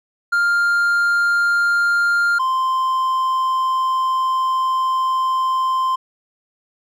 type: tone pair in turn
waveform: triangle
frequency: 1400 / 1042.2 Hz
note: F6 / C6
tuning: +4 / -7 cents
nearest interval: perfect fourth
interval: 511 cents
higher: first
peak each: -12 / -14 dBFS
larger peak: first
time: 0.32-2.39 / 2.39-5.96 s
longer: second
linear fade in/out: 10 ms
effects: none